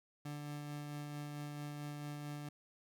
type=tone with tremolo; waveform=30% pulse; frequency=146.83 Hz; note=D3; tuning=in tune; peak=-39 dBFS; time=0.25-2.49 s; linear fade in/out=5 ms; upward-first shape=sine; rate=4.5 Hz; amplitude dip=25%; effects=none